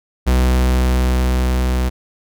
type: tone with level ramp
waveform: 45% pulse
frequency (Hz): 63.1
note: B1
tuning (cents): +38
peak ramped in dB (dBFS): -11 to -15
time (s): 0.26-1.9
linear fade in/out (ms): 20
effects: none